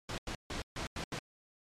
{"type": "noise bursts at uneven times", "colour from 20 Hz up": "pink", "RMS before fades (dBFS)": -38, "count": 6, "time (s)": [[0.09, 0.18], [0.27, 0.35], [0.5, 0.62], [0.76, 0.87], [0.96, 1.04], [1.12, 1.19]], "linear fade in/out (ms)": 2, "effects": ["low-pass 6000 Hz 12 dB/octave", "MP3 64 kbps"]}